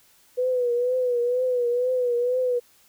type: tone with vibrato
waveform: sine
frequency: 493.9 Hz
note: B4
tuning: in tune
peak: -20 dBFS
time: 0.37-2.6 s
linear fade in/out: 20 ms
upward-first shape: triangle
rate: 2.1 Hz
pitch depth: 70 cents each way
effects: white hiss -58 dBFS RMS until 2.88 s